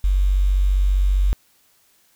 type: tone with quantisation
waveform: sine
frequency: 47.53 Hz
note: F#1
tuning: 47 cents sharp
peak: -14 dBFS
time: 0.04-1.33 s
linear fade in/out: 0 ms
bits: 7
effects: white hiss -59 dBFS RMS until 2.15 s